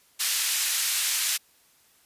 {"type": "band-pass noise", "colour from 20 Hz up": "white", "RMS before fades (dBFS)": -26, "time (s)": [0.19, 1.38], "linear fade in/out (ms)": 20, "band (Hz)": [1900, 11000], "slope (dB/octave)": 12, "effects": ["white hiss -61 dBFS RMS until 2.05 s", "resampled to 32000 Hz"]}